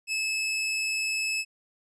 sawtooth tone, 2600 Hz, E7, 24 cents flat, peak -23 dBFS, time 0.07-1.45 s, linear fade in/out 50 ms, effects resampled to 22050 Hz

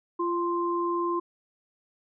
sine tone pair together, 344.9 / 1046.5 Hz, F4 / C6, -22 / 0 cents, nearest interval octave + perfect fifth, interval 1922 cents, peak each -27 / -28 dBFS, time 0.19-1.2 s, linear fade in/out 10 ms, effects none

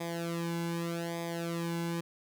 sawtooth tone with flanger, 168.9 Hz, E3, 42 cents sharp, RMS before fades -35 dBFS, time 0-2.01 s, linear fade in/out 10 ms, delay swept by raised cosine 0.7 to 1.62 ms, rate 0.83 Hz, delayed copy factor -0.9, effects none

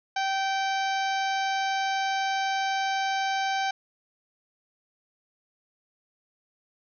harmonic tone, 776 Hz, G5, 18 cents flat, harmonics 1 / 2 / 3 / 4 / 5 / 6 / 7 / 8, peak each -26 / -32 / -36 / -38 / -40 / -42 / -43 / -44 dBFS, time 0.16-3.71 s, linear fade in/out 5 ms, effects none

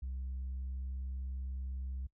sine tone with pitch glide, 64.9 to 65.43 Hz, C2 to C2, -13 to +1 cents, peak -35 dBFS, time 0.02-2.07 s, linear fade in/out 10 ms, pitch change +14 cents, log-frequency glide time 0.36-0.95 s, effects noise-tail reverb RT60 0.1 s tail -22 dB re dry + tanh soft clip ceiling -35 dBFS

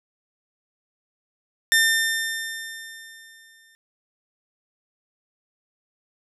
sawtooth tone with exponential decay, 1800 Hz, A6, 39 cents sharp, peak -11 dBFS, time 1.72-3.75 s, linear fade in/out 0 ms, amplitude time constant 440 ms, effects none

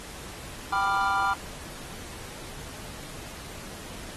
triangle chord, G dominant seventh, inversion none, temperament equal with one note detuned, 784 / 987.8 / 1188.3 / 1396.9 Hz, G5 / B5 / D6 / F6, 0 / 0 / +20 / 0 cents, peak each -27 dBFS, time 0.72-1.34 s, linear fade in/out 10 ms, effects pink hiss -42 dBFS RMS until 4.16 s + AAC 32 kbps

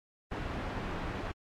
pink low-pass noise, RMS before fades -37 dBFS, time 0.31-1.32 s, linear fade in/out 10 ms, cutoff 1900 Hz, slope 12 dB/octave, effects AAC 64 kbps

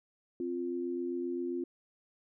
sine tone pair together, 261.6 / 349.2 Hz, C4 / F4, 0 / 0 cents, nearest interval perfect fourth, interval 500 cents, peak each -37 / -34 dBFS, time 0.4-1.64 s, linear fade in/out 2 ms, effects none

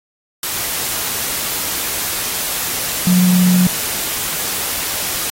sine tone in noise, 181 Hz, F#3, 38 cents flat, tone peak -9 dBFS, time 3.07-3.67 s, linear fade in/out 2 ms, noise white, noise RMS -21 dBFS, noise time 0.43-5.3 s, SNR +9 dB, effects AAC 48 kbps

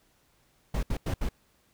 brown noise bursts at uneven times, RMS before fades -28 dBFS, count 4, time 0.74-0.83 / 0.9-0.97 / 1.06-1.14 / 1.21-1.29 s, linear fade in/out 5 ms, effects pink hiss -67 dBFS RMS until 1.73 s

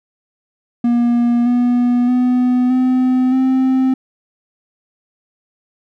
triangle tone with pitch steps, 238.5 / 243.9 / 249.5 / 255.2 / 261 Hz, A#3 / B3 / B3 / C4 / C4, +40 / -21 / +18 / -43 / -4 cents, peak -9 dBFS, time 0.84-3.94 s, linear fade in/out 5 ms, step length 620 ms, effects none

